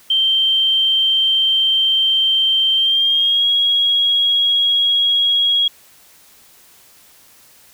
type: tone with pitch glide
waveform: sine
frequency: 3136 to 3305 Hz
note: G7 to G#7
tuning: 0 to -9 cents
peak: -12 dBFS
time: 0.1-5.68 s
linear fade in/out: 5 ms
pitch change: +91 cents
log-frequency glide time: 2.76-3.48 s
effects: white hiss -48 dBFS RMS until 7.73 s